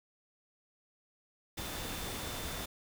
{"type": "tone in noise", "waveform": "sine", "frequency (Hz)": 3549, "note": "A7", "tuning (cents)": 14, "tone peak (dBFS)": -49, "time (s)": [1.57, 2.66], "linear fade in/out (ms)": 10, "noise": "pink", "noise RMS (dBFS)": -40, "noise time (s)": [1.57, 2.66], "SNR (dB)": -12, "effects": []}